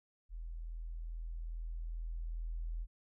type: tone with level ramp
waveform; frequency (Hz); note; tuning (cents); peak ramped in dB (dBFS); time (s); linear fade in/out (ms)
sine; 41.2; E1; 0; -41 to -36; 0.29-2.87; 50
effects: none